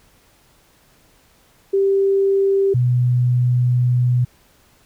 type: tone pair in turn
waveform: sine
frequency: 392 / 123.69 Hz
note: G4 / B2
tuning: 0 / +3 cents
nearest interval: octave + minor sixth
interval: 1997 cents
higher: first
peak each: -13 / -13 dBFS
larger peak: neither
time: 1.73-2.74 / 2.74-4.25 s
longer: second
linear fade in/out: 10 ms
effects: pink hiss -55 dBFS RMS until 4.85 s